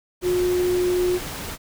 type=tone in noise; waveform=sine; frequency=359.8 Hz; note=F#4; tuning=48 cents flat; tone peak=-18 dBFS; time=0.22-1.2 s; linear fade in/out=50 ms; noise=pink; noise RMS=-32 dBFS; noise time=0.21-1.58 s; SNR=+11 dB; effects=none